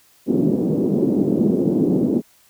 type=band-pass noise; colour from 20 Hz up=pink; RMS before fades=-18 dBFS; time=0.26-2.22 s; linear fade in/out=50 ms; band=190 to 380 Hz; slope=24 dB/octave; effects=white hiss -55 dBFS RMS until 2.49 s